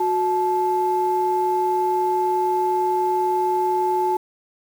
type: tone pair together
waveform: sine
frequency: 365.4 / 869 Hz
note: F#4 / A5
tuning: -22 / -22 cents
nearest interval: octave + minor third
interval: 1500 cents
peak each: -21 / -19 dBFS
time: 0-4.17 s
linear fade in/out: 5 ms
effects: tanh soft clip ceiling -10 dBFS + 7-bit